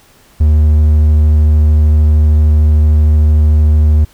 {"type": "tone", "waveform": "triangle", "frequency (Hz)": 76.1, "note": "D#2", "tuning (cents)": -38, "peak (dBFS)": -3, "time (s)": [0.4, 4.05], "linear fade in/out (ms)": 10, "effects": ["pink hiss -46 dBFS RMS until 4.13 s"]}